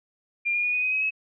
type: tone with pitch steps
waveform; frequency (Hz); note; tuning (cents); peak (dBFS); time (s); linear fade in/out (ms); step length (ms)
sine; 2398 / 2426 / 2454 / 2483 / 2511 / 2541 / 2570; D7 / D#7 / D#7 / D#7 / D#7 / D#7 / E7; +36 / -44 / -25 / -4 / +15 / +36 / -45; -22; 0.45-1.108; 20; 94
effects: none